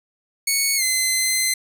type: tone with pitch glide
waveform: 10% pulse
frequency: 2217 to 2057 Hz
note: C#7 to C7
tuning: 0 to -30 cents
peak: -9 dBFS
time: 0.47-1.54 s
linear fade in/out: 5 ms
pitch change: -130 cents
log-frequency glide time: 0.76-0.83 s
effects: none